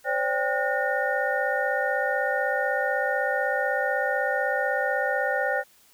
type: tone cluster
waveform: sine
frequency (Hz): 519 / 575 / 791 / 1447 / 1830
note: C5 / D5 / G5 / F#6 / A#6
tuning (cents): -14 / -37 / +15 / -39 / -32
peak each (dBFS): -29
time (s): 0.04-5.64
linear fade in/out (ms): 50
effects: white hiss -58 dBFS RMS until 5.93 s